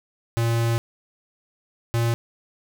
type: tone pair in turn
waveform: square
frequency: 116 / 116.65 Hz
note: A#2 / A#2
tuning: -8 / +2 cents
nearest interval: unison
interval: 10 cents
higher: second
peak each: -20 dBFS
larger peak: neither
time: 0.37-0.78 / 1.94-2.14 s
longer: first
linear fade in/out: 0 ms
effects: none